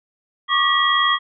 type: tone cluster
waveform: sine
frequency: 1109 / 1189 / 1926 / 3280 Hz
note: C#6 / D6 / B6 / G#7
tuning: 0 / +21 / -44 / -22 cents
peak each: -20 dBFS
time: 0.48-1.19 s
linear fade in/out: 50 ms
effects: none